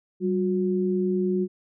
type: tone pair together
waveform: sine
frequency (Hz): 192.19 / 362.8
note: G3 / F#4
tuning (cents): -34 / -34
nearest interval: major seventh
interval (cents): 1100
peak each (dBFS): -24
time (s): 0.2-1.48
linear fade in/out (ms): 50
effects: none